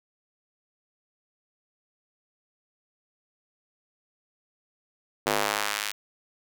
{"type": "tone with high-pass filter sweep", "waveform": "square", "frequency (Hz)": 51.91, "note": "G#1", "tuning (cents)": 0, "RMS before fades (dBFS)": -28, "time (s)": [5.26, 5.92], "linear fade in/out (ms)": 10, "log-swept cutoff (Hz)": [430, 2300], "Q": 0.8, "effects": []}